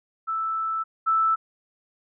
sine tone pair in turn, 1318.5 / 1318.5 Hz, E6 / E6, 0 / 0 cents, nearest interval unison, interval 0 cents, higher neither, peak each -24 / -18 dBFS, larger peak second, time 0.27-0.84 / 1.06-1.36 s, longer first, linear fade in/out 20 ms, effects none

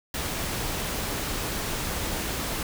pink noise, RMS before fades -30 dBFS, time 0.14-2.63 s, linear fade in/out 2 ms, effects none

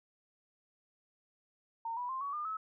sine tone with pitch steps, 915 / 980.7 / 1051.1 / 1126.5 / 1207.3 / 1294 Hz, A#5 / B5 / C6 / C#6 / D6 / E6, -32 / -12 / +8 / +28 / +47 / -32 cents, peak -35 dBFS, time 1.85-2.57 s, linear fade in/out 5 ms, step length 120 ms, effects none

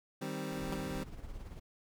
25% pulse chord, C minor, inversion first, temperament equal, 155.56 / 196 / 261.6 Hz, Eb3 / G3 / C4, 0 / 0 / 0 cents, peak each -38 dBFS, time 0.21-1.04 s, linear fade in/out 10 ms
brown noise with tremolo, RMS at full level -44 dBFS, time 0.51-1.6 s, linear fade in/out 10 ms, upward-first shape sine, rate 18 Hz, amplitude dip 50%
10% pulse tone with exponential decay, 193.4 Hz, G3, 23 cents flat, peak -28 dBFS, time 0.72-0.8 s, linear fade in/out 2 ms, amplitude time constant 17 ms
effects none

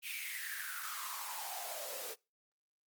white noise with high-pass filter sweep, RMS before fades -42 dBFS, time 0.02-2.16 s, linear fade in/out 50 ms, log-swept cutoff 2600 to 450 Hz, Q 7.2, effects noise-tail reverb RT60 0.3 s tail -25 dB re dry + Opus 24 kbps

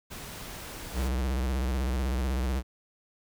pink noise, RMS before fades -41 dBFS, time 0.1-1.09 s, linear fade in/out 20 ms
square tone with vibrato, 64.3 Hz, C2, 30 cents flat, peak -27 dBFS, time 0.93-2.63 s, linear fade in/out 50 ms, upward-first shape square, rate 16 Hz, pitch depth 98 cents each way
effects none

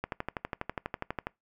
click train, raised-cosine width 0.5 ms, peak -17 dBFS, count 16, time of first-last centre 0.04-1.27 s, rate 12.2 Hz, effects noise-tail reverb RT60 0.2 s tail -24 dB re dry

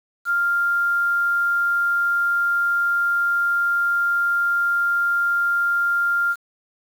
sine tone with quantisation, 1396.9 Hz, F6, in tune, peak -17 dBFS, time 0.25-6.36 s, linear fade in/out 50 ms, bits 7, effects none

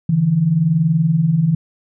sine tone pair together, 143.19 / 163.9 Hz, D3 / E3, -43 / -10 cents, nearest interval major second, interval 233 cents, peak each -19 / -13 dBFS, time 0.09-1.55 s, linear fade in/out 5 ms, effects none

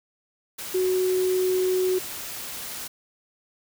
sine tone in noise, 370 Hz, F#4, in tune, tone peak -20 dBFS, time 0.74-1.99 s, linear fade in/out 10 ms, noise white, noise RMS -35 dBFS, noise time 0.58-2.88 s, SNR +12 dB, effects none

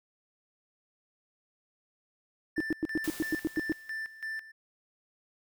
triangle tone with tremolo, 1772 Hz, A6, 12 cents sharp, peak -32 dBFS, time 2.56-4.52 s, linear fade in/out 10 ms, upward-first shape square, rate 3 Hz, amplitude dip 80%
sine tone bursts, 315.8 Hz, D#4, 26 cents sharp, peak -25 dBFS, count 10, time 2.58-3.72 s, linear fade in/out 0 ms, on 24 ms, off 100 ms
white noise with exponential decay, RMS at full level -40 dBFS, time 3.04-4.38 s, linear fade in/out 2 ms, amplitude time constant 290 ms
effects none

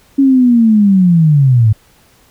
sine linear sweep, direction down, 278.3 to 103.83 Hz, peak -5 dBFS, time 0.18-1.73 s, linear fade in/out 10 ms, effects pink hiss -49 dBFS RMS until 2.3 s

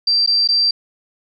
sine tone with dropouts, 4699 Hz, D8, in tune, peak -12 dBFS, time 0.07-0.71 s, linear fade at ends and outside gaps 5 ms, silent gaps 0.263-0.274 / 0.476-0.487 s, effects none

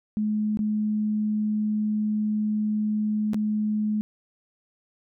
sine tone with dropouts, 212.6 Hz, G#3, 41 cents sharp, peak -22 dBFS, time 0.17-4.01 s, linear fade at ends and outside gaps 0 ms, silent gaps 0.572-0.591 / 3.334-3.344 s, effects none

